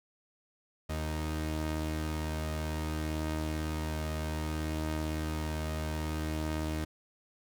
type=tone pair together; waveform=sawtooth; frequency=77.93 / 311.1 Hz; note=D#2 / D#4; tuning=+3 / 0 cents; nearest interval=2 octaves; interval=2397 cents; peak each=-29 / -35 dBFS; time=0.89-6.85 s; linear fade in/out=10 ms; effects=none